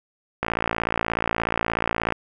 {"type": "click train", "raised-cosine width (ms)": 0.5, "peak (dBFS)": -7, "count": 97, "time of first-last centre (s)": [0.43, 2.123], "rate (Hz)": 56.7, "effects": []}